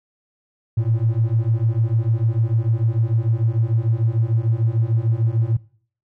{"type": "beating tone pair", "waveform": "triangle", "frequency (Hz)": [110, 116.7], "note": ["A2", "A#2"], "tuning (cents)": [0, 2], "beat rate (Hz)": 6.7, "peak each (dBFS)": -16, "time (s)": [0.77, 5.57], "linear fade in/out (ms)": 10, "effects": ["noise-tail reverb RT60 0.5 s tail -23 dB re dry", "tanh soft clip ceiling -11 dBFS"]}